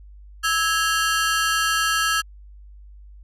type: ring-modulated tone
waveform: sawtooth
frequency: 1480 Hz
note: F#6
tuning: in tune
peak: -12 dBFS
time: 0.43-2.22 s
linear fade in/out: 20 ms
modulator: 174 Hz
effects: added 50 Hz sine -41 dBFS peak until 3.23 s + low-pass 12000 Hz 12 dB/octave